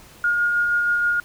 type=tone with tremolo; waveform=sine; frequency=1426 Hz; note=F6; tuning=36 cents sharp; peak=-16 dBFS; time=0.24-1.2 s; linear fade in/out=2 ms; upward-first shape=sine; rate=6.3 Hz; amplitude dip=25%; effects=pink hiss -47 dBFS RMS until 1.24 s

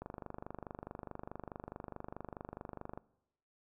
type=click train; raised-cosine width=1 ms; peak=-29 dBFS; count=74; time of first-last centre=0.02-2.975 s; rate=24.7 Hz; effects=noise-tail reverb RT60 0.9 s tail -22 dB re dry

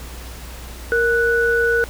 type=tone pair together; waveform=sine; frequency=466.2 / 1480 Hz; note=A#4 / F#6; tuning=0 / 0 cents; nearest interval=octave + minor sixth; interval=2000 cents; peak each=-17 dBFS; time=0.92-1.84 s; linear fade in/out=0 ms; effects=added 60 Hz sine -33 dBFS peak until 1.89 s + pink hiss -38 dBFS RMS until 1.89 s

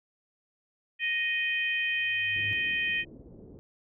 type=harmonic tone; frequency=622.3 Hz; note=D#5; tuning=in tune; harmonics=3 / 4 / 5; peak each=-30 / -29 / -35 dBFS; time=0.99-3.05 s; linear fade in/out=50 ms
type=tone with exponential growth; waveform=sine; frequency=103.83 Hz; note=G#2; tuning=in tune; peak=-34 dBFS; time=1.79-2.53 s; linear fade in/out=0 ms; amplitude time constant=160 ms
type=low-pass noise; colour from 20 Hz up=white; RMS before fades=-49 dBFS; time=2.36-3.59 s; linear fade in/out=0 ms; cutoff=400 Hz; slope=24 dB/octave
effects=none

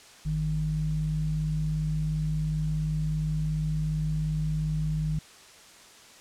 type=tone with low-pass filter; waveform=square; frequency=51.4 Hz; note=G#1; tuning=17 cents flat; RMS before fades=-28 dBFS; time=0.25-5.19 s; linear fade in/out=5 ms; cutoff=150 Hz; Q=7.6; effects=white hiss -51 dBFS RMS until 6.2 s + low-pass 8000 Hz 12 dB/octave

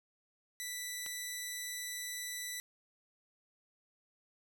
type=tone; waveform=10% pulse; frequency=1975.5 Hz; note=B6; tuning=in tune; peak=-30 dBFS; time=0.6-2.6 s; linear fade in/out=0 ms
type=click; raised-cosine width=0.2 ms; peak=-28 dBFS; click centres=1.063 s
effects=none

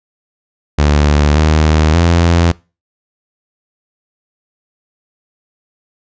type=tone with pitch steps; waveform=sawtooth; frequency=73.7 / 77.6 / 85 Hz; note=D2 / D#2 / F2; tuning=+7 / -4 / -46 cents; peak=-4 dBFS; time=0.78-2.52 s; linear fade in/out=10 ms; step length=580 ms; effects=noise-tail reverb RT60 0.3 s tail -23 dB re dry + resampled to 16000 Hz

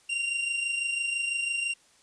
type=tone pair together; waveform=45% pulse; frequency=2768 / 2794 Hz; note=F7 / F7; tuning=-16 / 0 cents; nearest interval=unison; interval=16 cents; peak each=-28 / -36 dBFS; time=0.09-1.74 s; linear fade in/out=10 ms; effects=white hiss -61 dBFS RMS until 2.02 s + resampled to 22050 Hz

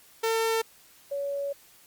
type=tone pair in turn; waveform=sawtooth / sine; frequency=450.6 / 562.7 Hz; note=A4 / C#5; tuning=+41 / +26 cents; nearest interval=major third; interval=385 cents; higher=second; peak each=-20 / -28 dBFS; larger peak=first; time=0.23-0.62 / 1.11-1.53 s; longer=second; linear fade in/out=10 ms; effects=white hiss -56 dBFS RMS until 1.86 s + Opus 48 kbps

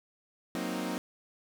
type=chord; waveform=sawtooth; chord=C half-diminished seventh; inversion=second; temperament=equal; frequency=185 / 233.1 / 261.6 / 311.1 Hz; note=Gb3 / Bb3 / C4 / Eb4; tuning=0 / 0 / 0 / 0 cents; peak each=-34 dBFS; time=0.55-0.98 s; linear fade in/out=0 ms; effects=none

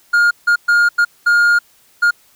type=tone bursts at uneven times; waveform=triangle; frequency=1418 Hz; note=F6; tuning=26 cents sharp; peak=-7 dBFS; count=6; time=0.13-0.31 / 0.47-0.56 / 0.68-0.89 / 0.98-1.05 / 1.26-1.59 / 2.02-2.11 s; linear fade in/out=10 ms; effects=white hiss -52 dBFS RMS until 2.35 s

